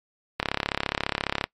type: click train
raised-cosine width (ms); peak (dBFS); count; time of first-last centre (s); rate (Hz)
0.3; -7; 37; 0.4-1.44; 34.6
effects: noise-tail reverb RT60 0.1 s tail -22 dB re dry + MP3 64 kbps